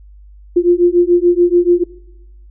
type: beating tone pair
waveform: sine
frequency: 347.1 / 354 Hz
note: F4 / F4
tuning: -11 / +23 cents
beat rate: 6.9 Hz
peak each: -11 dBFS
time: 0.56-1.84 s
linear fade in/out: 10 ms
effects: noise-tail reverb RT60 1.0 s tail -20 dB re dry + added 50 Hz sine -37 dBFS peak until 2.5 s